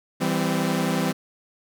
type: chord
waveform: sawtooth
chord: C major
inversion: first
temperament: equal with one note detuned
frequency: 164.81 / 196 / 257.7 Hz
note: E3 / G3 / C4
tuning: 0 / 0 / -26 cents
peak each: -22 dBFS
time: 0.2-1.13 s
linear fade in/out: 20 ms
effects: none